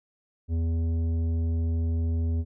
triangle tone with tanh clipping, 82.41 Hz, E2, in tune, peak -25 dBFS, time 0.48-2.45 s, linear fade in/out 50 ms, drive 14 dB, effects none

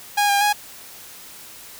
sawtooth tone with pitch steps, 821 / 805 / 829 Hz, G#5 / G5 / G#5, -20 / +46 / -3 cents, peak -12 dBFS, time 0.17-0.53 s, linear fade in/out 10 ms, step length 120 ms, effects white hiss -41 dBFS RMS until 1.79 s

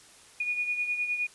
sine beating tone pair, 2451 / 2460.7 Hz, D#7 / D#7, -27 / -20 cents, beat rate 9.7 Hz, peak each -28 / -36 dBFS, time 0.4-1.27 s, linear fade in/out 5 ms, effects white hiss -54 dBFS RMS until 1.34 s + resampled to 24000 Hz

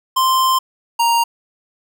square tone pair in turn, 1044 / 933.2 Hz, C6 / A#5, -4 / +2 cents, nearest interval major second, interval 194 cents, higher first, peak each -13 dBFS, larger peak neither, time 0.16-0.59 / 0.99-1.24 s, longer first, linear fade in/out 10 ms, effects none

